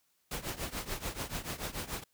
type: noise with tremolo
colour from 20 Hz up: pink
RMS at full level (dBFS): -35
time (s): 0.31-2.04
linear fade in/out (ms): 5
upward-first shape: triangle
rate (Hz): 6.9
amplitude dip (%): 90
effects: white hiss -74 dBFS RMS until 2.13 s